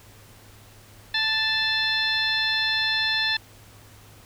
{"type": "harmonic tone with a mistuned harmonic", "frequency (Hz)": 880, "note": "A5", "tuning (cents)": 0, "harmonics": [1, 2, 3, 4, 5, 6], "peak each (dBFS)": [-35, -25, -31, -26, -28, -36], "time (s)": [1.14, 3.37], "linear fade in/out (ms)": 5, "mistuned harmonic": 5, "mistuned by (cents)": -100, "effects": ["added 104 Hz sine -51 dBFS peak until 4.25 s", "pink hiss -51 dBFS RMS until 4.25 s"]}